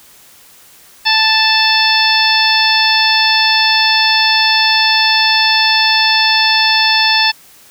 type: harmonic tone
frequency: 880 Hz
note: A5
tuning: in tune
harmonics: 1 / 2 / 3 / 4 / 5 / 6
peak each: -16 / -16 / -16 / -16 / -16 / -16 dBFS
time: 1.05-7.32 s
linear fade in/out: 20 ms
effects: white hiss -43 dBFS RMS until 7.7 s